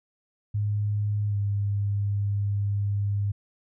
sine tone with pitch glide, 103.83 to 101.28 Hz, G#2 to G#2, 0 to -43 cents, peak -23 dBFS, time 0.54-3.32 s, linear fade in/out 10 ms, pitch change -43 cents, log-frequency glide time 1.28-1.36 s, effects none

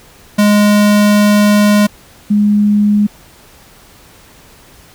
square / sine tone pair in turn, 207.3 / 207.3 Hz, G#3 / G#3, -3 / -3 cents, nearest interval unison, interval 0 cents, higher neither, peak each -7 dBFS, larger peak neither, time 0.38-1.87 / 2.3-3.07 s, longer first, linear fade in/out 10 ms, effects pink hiss -42 dBFS RMS until 4.94 s

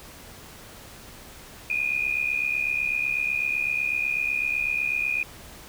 sine tone pair together, 2421 / 2489 Hz, D#7 / D#7, -48 / 0 cents, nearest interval unison, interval 48 cents, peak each -26 dBFS, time 1.7-5.23 s, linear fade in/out 2 ms, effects pink hiss -45 dBFS RMS until 5.68 s

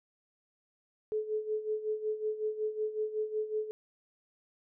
sine tone with tremolo, 430.2 Hz, A4, 39 cents flat, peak -28 dBFS, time 1.12-3.71 s, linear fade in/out 0 ms, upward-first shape sine, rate 5.4 Hz, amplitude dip 75%, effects none

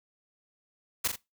white noise with echo, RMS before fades -27 dBFS, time 1.04-1.08 s, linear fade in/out 10 ms, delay 41 ms, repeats 2, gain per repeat -6 dB, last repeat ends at 1.162 s, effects noise-tail reverb RT60 0.2 s tail -20 dB re dry

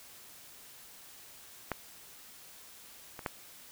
clicks, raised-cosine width 0.5 ms, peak -17 / -27 / -17 dBFS, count 3, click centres 1.717 / 3.192 / 3.262 s, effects white hiss -53 dBFS RMS until 3.71 s

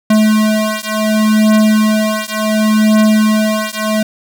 square beating tone pair, 215.2 / 215.89 Hz, A3 / A3, -38 / -33 cents, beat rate 0.69 Hz, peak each -13 dBFS, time 0.1-4.03 s, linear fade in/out 5 ms, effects 8-bit

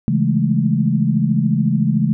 sine chord, A major seventh, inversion first, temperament just, 137.5 / 165 / 206.2 / 220 Hz, C#3 / E3 / G#3 / A3, -14 / +2 / -12 / 0 cents, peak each -19 dBFS, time 0.08-2.13 s, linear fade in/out 0 ms, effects none

